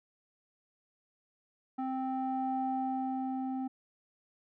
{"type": "tone with low-pass filter sweep", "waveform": "square", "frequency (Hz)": 261.6, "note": "C4", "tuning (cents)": 0, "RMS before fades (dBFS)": -34, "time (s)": [1.78, 3.68], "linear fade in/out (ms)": 10, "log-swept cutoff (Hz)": [980, 610], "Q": 4.2, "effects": []}